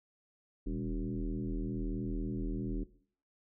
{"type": "tone with frequency modulation", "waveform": "sine", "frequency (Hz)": 120, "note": "B2", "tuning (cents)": -49, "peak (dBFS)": -33, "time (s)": [0.66, 2.84], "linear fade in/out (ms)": 10, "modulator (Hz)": 81.1, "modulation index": 2.8, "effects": ["noise-tail reverb RT60 0.5 s tail -17 dB re dry"]}